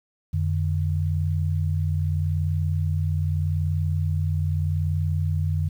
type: tone pair together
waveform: sine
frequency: 89.19 / 150 Hz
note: F2 / D3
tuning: +37 / +37 cents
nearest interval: major sixth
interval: 900 cents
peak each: -22 / -26 dBFS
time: 0.33-5.69 s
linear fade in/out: 10 ms
effects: 9-bit